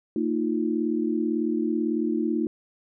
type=chord; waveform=sine; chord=Bb suspended fourth; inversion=none; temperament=equal with one note detuned; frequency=227.6 / 311.1 / 349.2 Hz; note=Bb3 / Eb4 / F4; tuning=-41 / 0 / 0 cents; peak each=-27 / -26 / -28 dBFS; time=0.16-2.47 s; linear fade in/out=2 ms; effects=none